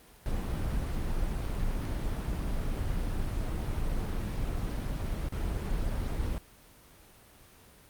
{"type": "noise with dropouts", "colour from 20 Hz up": "brown", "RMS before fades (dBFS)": -31, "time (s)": [0.26, 6.38], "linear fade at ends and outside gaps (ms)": 0, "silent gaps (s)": [[1.452, 1.457], [1.853, 1.857], [2.745, 2.748], [5.287, 5.323]], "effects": ["pink hiss -56 dBFS RMS until 7.89 s", "Opus 32 kbps"]}